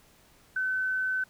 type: tone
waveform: sine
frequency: 1520 Hz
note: F#6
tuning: 46 cents sharp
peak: -26 dBFS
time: 0.56-1.24 s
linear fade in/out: 5 ms
effects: pink hiss -60 dBFS RMS until 1.29 s